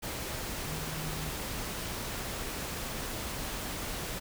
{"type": "tone in noise", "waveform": "sine", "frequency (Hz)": 155.56, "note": "D#3", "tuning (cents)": 0, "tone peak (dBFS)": -39, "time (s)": [0.65, 1.31], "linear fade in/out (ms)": 20, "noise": "pink", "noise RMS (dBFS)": -37, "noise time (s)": [0.02, 4.2], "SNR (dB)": -5, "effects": []}